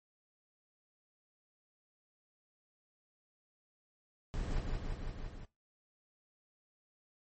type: noise with echo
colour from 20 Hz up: brown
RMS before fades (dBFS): -37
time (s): 4.34-4.6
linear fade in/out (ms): 0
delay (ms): 170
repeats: 5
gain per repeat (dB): -2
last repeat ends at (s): 5.45
effects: noise-tail reverb RT60 0.2 s tail -18 dB re dry + MP3 32 kbps